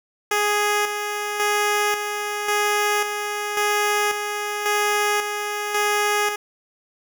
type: tone with tremolo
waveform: 10% pulse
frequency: 415.3 Hz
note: G#4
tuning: in tune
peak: -10 dBFS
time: 0.31-6.36 s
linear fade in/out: 5 ms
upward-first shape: square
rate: 0.92 Hz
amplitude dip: 50%
effects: none